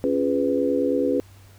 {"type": "chord", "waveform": "sine", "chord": "C# dominant seventh", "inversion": "none", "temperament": "just", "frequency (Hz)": [277.2, 346.5, 415.8, 498.9], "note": ["C#4", "E#4", "G#4", "B4"], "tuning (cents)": [0, -14, 2, 17], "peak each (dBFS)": [-23, -28, -26, -23], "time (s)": [0.04, 1.2], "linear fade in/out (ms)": 0, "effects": ["added 97 Hz sine -47 dBFS peak until 1.58 s", "pink hiss -54 dBFS RMS until 1.58 s"]}